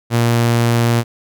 sawtooth tone, 117.7 Hz, A#2, 17 cents sharp, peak -8 dBFS, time 0.1-1.04 s, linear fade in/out 50 ms, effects none

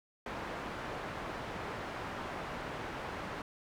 white low-pass noise, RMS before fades -41 dBFS, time 0.26-3.42 s, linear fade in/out 2 ms, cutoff 1300 Hz, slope 12 dB/octave, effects none

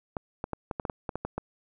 clicks, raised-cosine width 1 ms, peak -17 dBFS, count 11, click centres 0.168 / 0.441 / 0.533 / 0.712 / 0.798 / 0.852 / 0.898 / 1.092 / 1.156 / 1.25 / 1.38 s, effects none

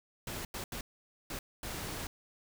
pink noise bursts at uneven times, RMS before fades -40 dBFS, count 5, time 0.27-0.45 / 0.54-0.64 / 0.72-0.81 / 1.3-1.39 / 1.63-2.07 s, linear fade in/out 2 ms, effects none

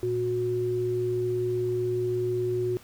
sine tone pair together, 116.2 / 364.9 Hz, A#2 / F#4, -5 / -24 cents, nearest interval octave + minor sixth, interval 1981 cents, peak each -32 / -25 dBFS, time 0.03-2.77 s, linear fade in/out 0 ms, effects pink hiss -52 dBFS RMS until 2.83 s

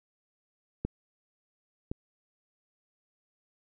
clicks, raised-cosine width 3 ms, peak -17 / -20 dBFS, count 2, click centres 0.85 / 1.915 s, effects none

